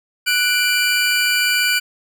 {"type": "tone pair together", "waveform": "25% pulse", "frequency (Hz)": [1480, 2359], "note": ["F#6", "D7"], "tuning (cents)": [0, 7], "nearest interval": "minor sixth", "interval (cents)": 807, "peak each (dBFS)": -14, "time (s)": [0.26, 1.8], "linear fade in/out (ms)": 20, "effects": []}